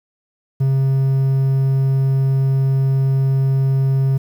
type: tone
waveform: triangle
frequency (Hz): 134.6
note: C3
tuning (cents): +49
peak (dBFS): -11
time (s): 0.6-4.18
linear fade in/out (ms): 10
effects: 8-bit